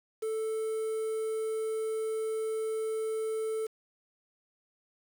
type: tone with quantisation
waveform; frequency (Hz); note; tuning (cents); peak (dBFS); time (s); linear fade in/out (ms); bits
triangle; 440; A4; 0; -28; 0.22-3.67; 10; 8
effects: none